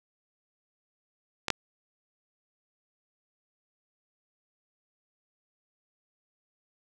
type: clicks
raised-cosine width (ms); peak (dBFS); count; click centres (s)
0.2; -11 / -6; 2; 1.483 / 1.503
effects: none